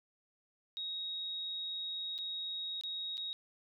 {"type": "tone with dropouts", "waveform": "sine", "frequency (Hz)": 3776, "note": "A#7", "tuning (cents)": 22, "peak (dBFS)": -37, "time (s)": [0.77, 3.33], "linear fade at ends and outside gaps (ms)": 0, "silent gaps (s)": [[2.18, 2.187], [2.811, 2.836], [3.171, 3.178]], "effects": []}